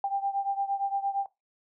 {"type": "beating tone pair", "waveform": "sine", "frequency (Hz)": [790, 798.7], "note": ["G5", "G5"], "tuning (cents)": [13, 32], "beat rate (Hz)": 8.7, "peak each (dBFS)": [-28, -32], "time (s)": [0.04, 1.26], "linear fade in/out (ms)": 2, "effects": ["noise-tail reverb RT60 0.2 s tail -18 dB re dry"]}